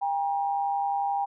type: tone pair together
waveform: sine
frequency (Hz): 799.5 / 951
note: G5 / A#5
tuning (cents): +34 / +34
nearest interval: minor third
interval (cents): 300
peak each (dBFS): -25 / -32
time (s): 0.01-1.26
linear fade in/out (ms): 20
effects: none